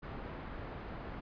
pink low-pass noise, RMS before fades -44 dBFS, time 0.02-1.21 s, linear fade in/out 20 ms, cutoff 1600 Hz, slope 12 dB/octave, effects resampled to 11025 Hz

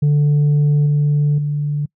sine tone with level steps, 146.83 Hz, D3, in tune, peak -8 / -10 / -16 dBFS, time 0.02-1.86 s, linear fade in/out 10 ms, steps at 0.86 / 1.38 s, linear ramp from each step 5 ms, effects noise-tail reverb RT60 0.1 s tail -26 dB re dry + tanh soft clip ceiling -10 dBFS

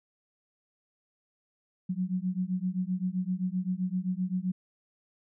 sine beating tone pair, 180 / 187.7 Hz, F#3 / F#3, -47 / +25 cents, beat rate 7.7 Hz, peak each -31 dBFS, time 1.89-4.52 s, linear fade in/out 10 ms, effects none

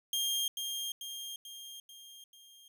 sawtooth tone with echo, 3213 Hz, G7, 42 cents sharp, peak -27 dBFS, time 0.13-0.48 s, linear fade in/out 2 ms, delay 440 ms, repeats 5, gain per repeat -5 dB, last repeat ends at 2.68 s, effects none

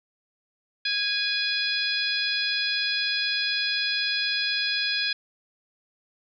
harmonic tone with a mistuned harmonic, 824 Hz, G#5, 14 cents flat, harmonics 2 / 3 / 4 / 5 / 6, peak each -30 / -30 / -30 / -30 / -30 dBFS, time 0.85-5.13 s, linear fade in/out 5 ms, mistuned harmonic 4, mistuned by +44 cents, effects none

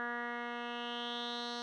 10% pulse tone with low-pass filter sweep, 239.1 Hz, A#3, 44 cents sharp, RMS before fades -40 dBFS, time 0-1.62 s, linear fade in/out 0 ms, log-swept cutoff 1700 to 4600 Hz, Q 5.3, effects none

